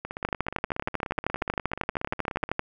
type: two click trains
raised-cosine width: 0.5 ms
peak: -10 / -18 dBFS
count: 31 / 42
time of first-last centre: 0.25-2.594 / 0.05-2.49 s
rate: 12.8 / 16.8 Hz
effects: none